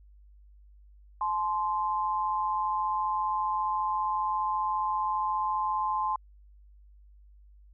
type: tone pair together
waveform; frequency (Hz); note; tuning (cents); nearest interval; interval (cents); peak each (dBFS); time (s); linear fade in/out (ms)
sine; 858 / 1043.2; A5 / C6; -44 / -5; minor third; 339; -30 / -28; 1.21-6.16; 2
effects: added 50 Hz sine -52 dBFS peak until 7.73 s